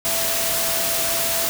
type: tone in noise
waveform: sine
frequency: 666 Hz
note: E5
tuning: 18 cents sharp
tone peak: -29 dBFS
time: 0.05-1.49 s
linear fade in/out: 0 ms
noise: white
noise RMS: -22 dBFS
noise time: 0.05-1.49 s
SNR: -10 dB
effects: none